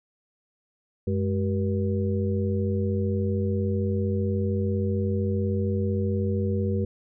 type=harmonic tone with a mistuned harmonic; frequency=95.7 Hz; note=G2; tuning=41 cents flat; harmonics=1 / 2 / 4 / 5; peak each=-25 / -28 / -31 / -32 dBFS; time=1.07-6.85 s; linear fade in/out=5 ms; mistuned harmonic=2; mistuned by=+150 cents; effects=none